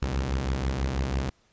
sawtooth beating tone pair, 61.2 / 67.3 Hz, B1 / C2, -15 / +49 cents, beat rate 6.1 Hz, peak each -27 / -23 dBFS, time 0.02-1.3 s, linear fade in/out 5 ms, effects pink hiss -65 dBFS RMS until 1.52 s + resampled to 16000 Hz

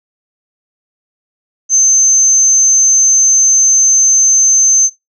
sine tone, 6240 Hz, G8, 9 cents flat, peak -6 dBFS, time 1.69-4.9 s, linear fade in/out 50 ms, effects noise-tail reverb RT60 0.2 s tail -21 dB re dry

